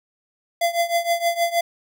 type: tone with tremolo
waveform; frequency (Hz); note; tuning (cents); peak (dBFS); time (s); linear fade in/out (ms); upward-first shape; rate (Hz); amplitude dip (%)
square; 683; F5; -39; -16; 0.61-1.61; 5; triangle; 6.4; 90
effects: none